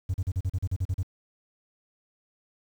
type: tone bursts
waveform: triangle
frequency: 92.5 Hz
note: F#2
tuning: in tune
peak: -21 dBFS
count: 11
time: 0.09-1.031 s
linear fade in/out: 10 ms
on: 51 ms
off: 38 ms
effects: tanh soft clip ceiling -19 dBFS + 9-bit